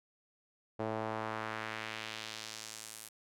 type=tone with band-pass filter sweep; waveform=sawtooth; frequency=110 Hz; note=A2; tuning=in tune; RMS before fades=-41 dBFS; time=0.79-3.09 s; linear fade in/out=10 ms; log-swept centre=580 to 11000 Hz; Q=1.2; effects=none